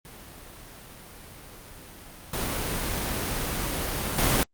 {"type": "noise with level steps", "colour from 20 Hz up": "pink", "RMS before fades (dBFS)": [-45, -29, -22], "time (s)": [0.05, 4.43], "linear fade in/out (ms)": 0, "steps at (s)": [2.33, 4.18], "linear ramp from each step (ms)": 5, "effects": ["Opus 32 kbps"]}